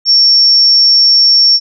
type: tone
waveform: sine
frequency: 5470 Hz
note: F8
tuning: 37 cents flat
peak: -4 dBFS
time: 0.05-1.6 s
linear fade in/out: 50 ms
effects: none